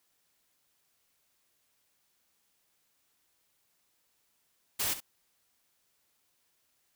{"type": "noise with echo", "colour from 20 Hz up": "white", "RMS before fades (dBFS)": -31, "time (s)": [4.79, 4.94], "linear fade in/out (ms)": 10, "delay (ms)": 65, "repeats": 1, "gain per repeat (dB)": -12, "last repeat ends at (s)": 5.005, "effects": ["white hiss -74 dBFS RMS until 6.95 s"]}